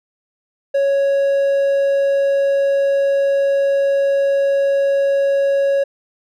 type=tone; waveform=triangle; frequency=554.4 Hz; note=C#5; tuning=in tune; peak=-11 dBFS; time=0.74-5.84 s; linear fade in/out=10 ms; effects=none